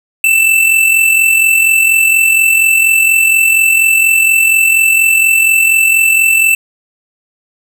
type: tone with amplitude modulation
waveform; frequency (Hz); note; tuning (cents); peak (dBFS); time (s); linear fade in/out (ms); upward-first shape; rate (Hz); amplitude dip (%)
square; 2659; E7; +14; -5; 0.24-6.55; 2; sine; 44.2; 50
effects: none